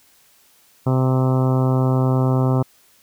harmonic tone, 129.8 Hz, C3, 13 cents flat, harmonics 1 / 2 / 3 / 4 / 5 / 6 / 7 / 8 / 9 / 10, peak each -16 / -22 / -26 / -28 / -30 / -32 / -33 / -34 / -35 / -36 dBFS, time 0.86-2.63 s, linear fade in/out 10 ms, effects white hiss -55 dBFS RMS until 3.02 s

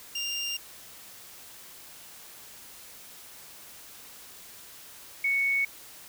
25% pulse / sine tone pair in turn, 2794 / 2218 Hz, F7 / C#7, 0 / 0 cents, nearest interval major third, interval 400 cents, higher first, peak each -26 / -23 dBFS, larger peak second, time 0.15-0.57 / 5.24-5.65 s, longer first, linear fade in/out 5 ms, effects white hiss -48 dBFS RMS until 6.08 s

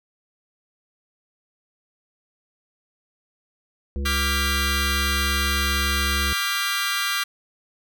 harmonic tone, 69.3 Hz, C#2, in tune, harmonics 1 / 3 / 5 / 7, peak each -24 / -34 / -38 / -41 dBFS, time 3.96-6.33 s, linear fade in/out 0 ms
20% pulse chord, G dominant seventh, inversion second, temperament equal with one note detuned, 1174.7 / 1396.9 / 1606.5 / 1975.5 Hz, D6 / F6 / G6 / B6, 0 / 0 / +42 / 0 cents, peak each -23 dBFS, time 4.05-7.24 s, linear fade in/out 10 ms
effects none

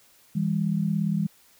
sine tone pair together, 163.45 / 200.9 Hz, E3 / G3, -14 / +43 cents, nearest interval major third, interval 357 cents, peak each -25 dBFS, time 0.35-1.27 s, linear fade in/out 10 ms, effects white hiss -58 dBFS RMS until 1.59 s

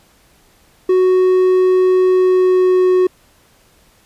triangle tone with pitch glide, 370 to 367.4 Hz, F#4 to F#4, 0 to -12 cents, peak -7 dBFS, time 0.89-3.07 s, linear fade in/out 5 ms, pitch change -12 cents, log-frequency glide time 2.08-2.95 s, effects pink hiss -52 dBFS RMS until 4.05 s + resampled to 32000 Hz

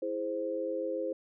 sine chord, E augmented, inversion none, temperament equal with one note detuned, 329.6 / 417 / 523.3 Hz, E4 / G#4 / B#4, 0 / +7 / 0 cents, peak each -37 / -38 / -33 dBFS, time 0.02-1.13 s, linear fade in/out 5 ms, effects none

